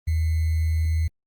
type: tone with sample-and-hold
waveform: sine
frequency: 80 Hz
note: D#2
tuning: 49 cents sharp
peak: -19 dBFS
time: 0.07-1.08 s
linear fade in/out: 10 ms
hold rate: 2100 Hz
effects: Opus 24 kbps